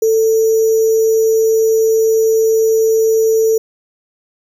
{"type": "tone with sample-and-hold", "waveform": "sine", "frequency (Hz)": 444.5, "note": "A4", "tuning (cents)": 18, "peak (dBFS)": -9, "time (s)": [0.02, 3.58], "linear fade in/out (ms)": 5, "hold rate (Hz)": 6300, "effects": []}